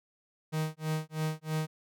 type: tone with tremolo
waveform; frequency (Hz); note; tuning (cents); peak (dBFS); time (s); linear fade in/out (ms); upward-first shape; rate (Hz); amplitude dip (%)
45% pulse; 156.5; D#3; +10; -28; 0.52-1.67; 20; sine; 3.1; 100
effects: none